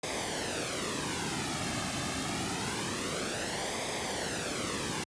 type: noise with flanger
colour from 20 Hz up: pink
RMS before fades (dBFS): -34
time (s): 0.03-5.04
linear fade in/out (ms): 5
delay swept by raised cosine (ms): 0.7 to 2.1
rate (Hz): 0.26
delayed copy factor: -0.6
effects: high-pass 80 Hz 12 dB/octave + resampled to 22050 Hz